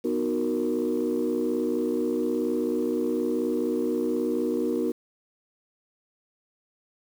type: chord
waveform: sine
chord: B major seventh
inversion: none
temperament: equal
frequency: 246.9 / 311.1 / 370 / 466.2 Hz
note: B3 / D#4 / F#4 / A#4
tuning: 0 / 0 / 0 / 0 cents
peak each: -28 dBFS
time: 0.04-4.92 s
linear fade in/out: 10 ms
effects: tanh soft clip ceiling -17 dBFS + 8-bit